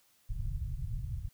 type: low-pass noise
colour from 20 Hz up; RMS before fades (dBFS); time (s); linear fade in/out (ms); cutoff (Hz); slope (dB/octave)
pink; -36; 0.29-1.29; 10; 140; 48
effects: white hiss -68 dBFS RMS until 1.33 s